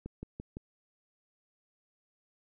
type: click train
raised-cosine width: 3 ms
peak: -27 dBFS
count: 4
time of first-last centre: 0.06-0.569 s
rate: 5.89 Hz
effects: none